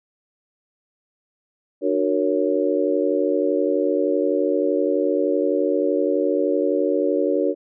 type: harmonic tone with a mistuned harmonic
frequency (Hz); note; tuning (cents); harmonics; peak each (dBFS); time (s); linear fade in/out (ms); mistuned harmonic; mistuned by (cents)
92.5; F#2; 0; 3 / 4 / 5 / 6; -23 / -23 / -23 / -23; 1.81-7.55; 50; 3; +130
effects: none